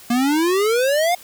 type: exponential sweep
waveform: square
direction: up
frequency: 233.1 to 728 Hz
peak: -16 dBFS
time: 0.1-1.15 s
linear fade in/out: 5 ms
effects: white hiss -43 dBFS RMS until 1.23 s